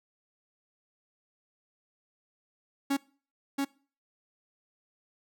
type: tone with echo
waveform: 45% pulse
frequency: 277.2 Hz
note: C#4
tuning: in tune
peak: -25 dBFS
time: 2.9-2.97 s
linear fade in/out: 10 ms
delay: 680 ms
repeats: 1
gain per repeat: -2 dB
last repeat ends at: 3.65 s
effects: noise-tail reverb RT60 0.4 s tail -22 dB re dry